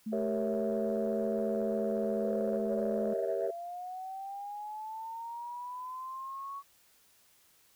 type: tone with pitch glide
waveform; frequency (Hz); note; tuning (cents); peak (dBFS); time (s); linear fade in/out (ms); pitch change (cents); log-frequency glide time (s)
sine; 217.8 to 214.3; A3 to A3; -17 to -45; -33; 0.06-3.14; 10; -28; 1.23-2.25
type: chord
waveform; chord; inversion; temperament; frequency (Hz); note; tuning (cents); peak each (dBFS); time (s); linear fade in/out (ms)
sine; G diminished seventh; none; equal; 392 / 466.2 / 554.4 / 659.3; G4 / Bb4 / Db5 / Fb5; 0 / 0 / 0 / 0; -35; 0.12-3.51; 10
type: linear sweep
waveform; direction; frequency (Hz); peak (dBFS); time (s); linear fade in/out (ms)
sine; up; 493.9 to 1121; -38; 2.21-6.63; 50
effects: tanh soft clip ceiling -22 dBFS + white hiss -65 dBFS RMS until 7.75 s